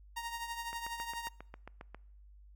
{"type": "tone with tremolo", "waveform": "sawtooth", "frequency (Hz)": 932.3, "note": "A#5", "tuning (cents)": 0, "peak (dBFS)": -32, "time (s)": [0.16, 1.29], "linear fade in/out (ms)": 10, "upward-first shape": "triangle", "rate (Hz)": 12, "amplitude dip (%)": 65}
{"type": "click train", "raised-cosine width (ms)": 0.5, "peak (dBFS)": -31, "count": 10, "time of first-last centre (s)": [0.73, 1.946], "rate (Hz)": 7.4}
{"effects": ["noise-tail reverb RT60 0.8 s tail -24 dB re dry", "added 50 Hz sine -54 dBFS peak until 2.55 s"]}